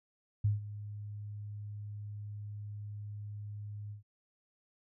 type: tone with ADSR envelope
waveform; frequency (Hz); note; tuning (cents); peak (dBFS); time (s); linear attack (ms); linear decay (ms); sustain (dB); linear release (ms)
sine; 103.83; G#2; 0; -24; 0.44-4.03; 9; 150; -16; 120
effects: none